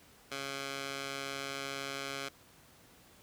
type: tone with band-pass filter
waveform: 15% pulse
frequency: 137.9 Hz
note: C#3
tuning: 9 cents flat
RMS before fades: -40 dBFS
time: 0.31-2.29 s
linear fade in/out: 10 ms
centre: 3300 Hz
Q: 0.55
effects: pink hiss -60 dBFS RMS until 3.22 s + high-pass 60 Hz 12 dB/octave